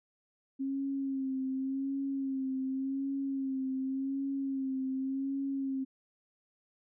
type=tone with vibrato; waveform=sine; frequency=268.8 Hz; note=C4; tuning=47 cents sharp; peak=-31 dBFS; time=0.59-5.85 s; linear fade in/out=20 ms; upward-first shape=sine; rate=0.88 Hz; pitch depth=37 cents each way; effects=none